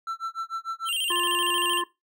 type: tone with tremolo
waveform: triangle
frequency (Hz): 1339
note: E6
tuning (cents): +27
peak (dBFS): -25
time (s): 0.07-0.91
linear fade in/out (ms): 2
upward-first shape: sine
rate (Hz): 6.7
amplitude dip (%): 100
type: tone with vibrato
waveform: square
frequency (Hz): 2960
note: F#7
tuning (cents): 0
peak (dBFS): -25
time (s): 0.85-1.83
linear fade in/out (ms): 50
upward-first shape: square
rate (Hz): 13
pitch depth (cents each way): 100
type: harmonic tone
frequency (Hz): 350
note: F4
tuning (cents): +4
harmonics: 1 / 3 / 5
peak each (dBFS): -32 / -27 / -34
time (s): 1.1-1.84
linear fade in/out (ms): 5
effects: noise-tail reverb RT60 0.2 s tail -18 dB re dry